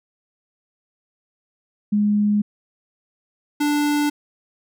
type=tone pair in turn; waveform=sine / square; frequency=207.7 / 293.7 Hz; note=G#3 / D4; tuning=0 / 0 cents; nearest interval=tritone; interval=600 cents; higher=second; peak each=-15 / -18 dBFS; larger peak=first; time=1.92-2.42 / 3.6-4.1 s; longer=neither; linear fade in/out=10 ms; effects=none